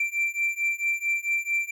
triangle beating tone pair, 2349 / 2353.5 Hz, D7 / D7, 0 / +3 cents, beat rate 4.5 Hz, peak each -26 / -25 dBFS, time 0-1.71 s, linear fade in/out 5 ms, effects none

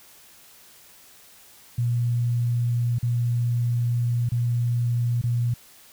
sine tone with dropouts, 119.7 Hz, A#2, 46 cents sharp, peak -20 dBFS, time 1.78-5.54 s, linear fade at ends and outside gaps 5 ms, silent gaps 2.986-3.028 / 4.29-4.318 / 5.215-5.237 s, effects white hiss -51 dBFS RMS until 5.92 s

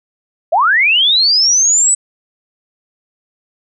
sine linear sweep, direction up, 586 to 8050 Hz, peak -8 dBFS, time 0.52-1.95 s, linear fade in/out 10 ms, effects none

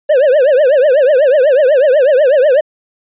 triangle tone with vibrato, 554.4 Hz, C#5, in tune, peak -4 dBFS, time 0.09-2.61 s, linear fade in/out 10 ms, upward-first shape triangle, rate 8.1 Hz, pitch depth 240 cents each way, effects resampled to 8000 Hz

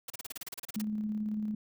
white noise bursts, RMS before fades -40 dBFS, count 14, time 0.08-0.817 s, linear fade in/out 5 ms, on 22 ms, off 33 ms
sine tone with tremolo, 212.8 Hz, G#3, 42 cents sharp, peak -30 dBFS, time 0.76-1.55 s, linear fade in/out 5 ms, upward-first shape square, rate 18 Hz, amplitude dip 25%
effects none

